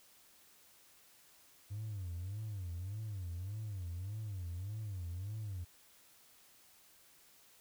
triangle tone with vibrato, 96.6 Hz, G2, 25 cents flat, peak -36 dBFS, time 1.7-5.65 s, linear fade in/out 20 ms, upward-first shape sine, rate 1.7 Hz, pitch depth 220 cents each way, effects tanh soft clip ceiling -35 dBFS + white hiss -64 dBFS RMS until 7.6 s

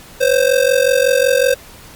square ring-modulated tone, 523.3 Hz, C5, in tune, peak -8 dBFS, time 0.2-1.55 s, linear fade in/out 20 ms, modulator 22.7 Hz, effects pink hiss -39 dBFS RMS until 1.95 s + MP3 96 kbps

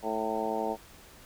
harmonic tone with a mistuned harmonic, 110 Hz, A2, in tune, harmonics 2 / 3 / 4 / 5 / 6 / 7 / 8, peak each -38 / -38 / -35 / -37 / -36 / -35 / -36 dBFS, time 0.02-0.77 s, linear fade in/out 50 ms, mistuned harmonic 8, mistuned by +52 cents, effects pink hiss -53 dBFS RMS until 1.25 s

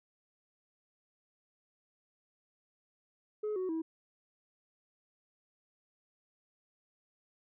sine tone with pitch steps, 424.3 / 371.4 / 323.4 Hz, G#4 / F#4 / E4, +37 / +7 / -33 cents, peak -30 dBFS, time 3.43-3.82 s, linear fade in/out 10 ms, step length 130 ms, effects tanh soft clip ceiling -31 dBFS

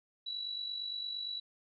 sine tone with amplitude modulation, 3929 Hz, B7, 10 cents flat, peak -34 dBFS, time 0.26-1.4 s, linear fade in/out 10 ms, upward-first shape sine, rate 48.7 Hz, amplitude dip 55%, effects none

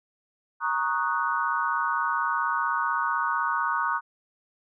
sine chord, D# minor seventh, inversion second, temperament equal, 932.3 / 1108.7 / 1244.5 / 1480 Hz, A#5 / C#6 / D#6 / F#6, 0 / 0 / 0 / 0 cents, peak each -29 dBFS, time 0.6-4.01 s, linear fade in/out 50 ms, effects none

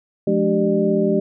sine tone cluster, 175.1 / 212.3 / 296.1 / 388.8 / 600 Hz, F3 / G#3 / D4 / G4 / D5, +5 / +38 / +14 / -14 / +37 cents, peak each -23 / -20 / -25 / -19 / -23 dBFS, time 0.27-1.2 s, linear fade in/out 5 ms, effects none

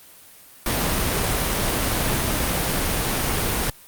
pink noise, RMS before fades -22 dBFS, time 0.66-3.7 s, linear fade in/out 2 ms, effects white hiss -47 dBFS RMS until 3.87 s + Opus 32 kbps

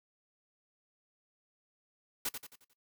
white noise with echo, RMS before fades -34 dBFS, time 2.25-2.29 s, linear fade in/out 5 ms, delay 89 ms, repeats 5, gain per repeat -7 dB, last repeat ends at 2.735 s, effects noise-tail reverb RT60 0.1 s tail -18 dB re dry

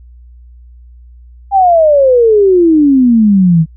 sine exponential sweep, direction down, 808 to 155.56 Hz, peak -4 dBFS, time 1.51-3.66 s, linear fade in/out 50 ms, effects added 60 Hz sine -34 dBFS peak until 3.76 s

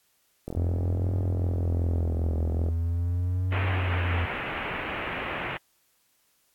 click train, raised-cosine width 2 ms, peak -20 dBFS, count 95, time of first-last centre 0.48-2.687 s, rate 42.6 Hz
triangle tone with vibrato, 86.1 Hz, F2, 24 cents flat, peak -22 dBFS, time 0.56-4.26 s, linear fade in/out 10 ms, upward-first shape triangle, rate 0.41 Hz, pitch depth 160 cents each way
white low-pass noise, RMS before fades -33 dBFS, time 3.52-5.57 s, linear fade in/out 2 ms, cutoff 2700 Hz, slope 48 dB/octave
effects white hiss -68 dBFS RMS until 6.54 s + AAC 64 kbps

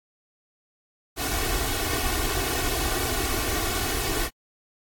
pink noise with comb filter, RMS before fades -26 dBFS, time 1.16-4.3 s, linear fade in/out 50 ms, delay 2.7 ms, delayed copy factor +0.95, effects AAC 64 kbps

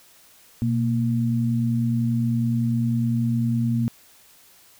sine tone pair together, 121.7 / 231.6 Hz, B2 / A#3, -25 / -11 cents, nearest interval major seventh, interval 1114 cents, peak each -22 dBFS, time 0.62-3.88 s, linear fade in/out 0 ms, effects white hiss -53 dBFS RMS until 4.79 s

